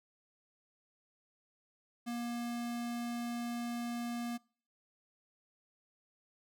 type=tone; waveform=square; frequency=237.7 Hz; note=A#3; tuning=34 cents sharp; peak=-37 dBFS; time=2.06-4.38 s; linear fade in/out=20 ms; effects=noise-tail reverb RT60 0.5 s tail -26 dB re dry